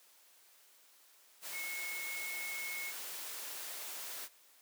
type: tone in noise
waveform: sine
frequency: 2182 Hz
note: C#7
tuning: 28 cents flat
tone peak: -40 dBFS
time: 1.51-2.93 s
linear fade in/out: 50 ms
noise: white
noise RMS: -44 dBFS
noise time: 1.41-4.29 s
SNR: +1 dB
effects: white hiss -64 dBFS RMS until 4.61 s + high-pass 400 Hz 12 dB/octave